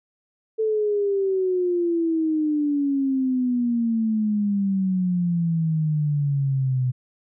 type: exponential sweep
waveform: sine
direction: down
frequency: 443.2 to 125.3 Hz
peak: -19 dBFS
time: 0.58-6.92 s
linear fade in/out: 20 ms
effects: none